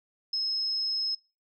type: tone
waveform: sine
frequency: 5170 Hz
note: E8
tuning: 34 cents flat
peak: -26 dBFS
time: 0.33-1.15 s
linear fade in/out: 5 ms
effects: noise-tail reverb RT60 0.3 s tail -26 dB re dry